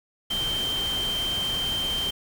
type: tone in noise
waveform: sine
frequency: 3136 Hz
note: G7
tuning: in tune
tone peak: -25 dBFS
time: 0.3-2.11 s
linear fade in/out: 10 ms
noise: pink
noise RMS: -34 dBFS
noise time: 0.3-2.11 s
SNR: +6 dB
effects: none